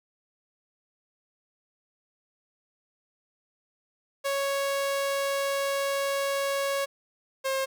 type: tone pair in turn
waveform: sawtooth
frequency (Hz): 554.4 / 534.4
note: C#5 / C5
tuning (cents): 0 / +36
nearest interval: minor second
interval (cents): 64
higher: first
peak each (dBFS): -22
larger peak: neither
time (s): 4.24-6.86 / 7.44-7.66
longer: first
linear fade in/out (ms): 20
effects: none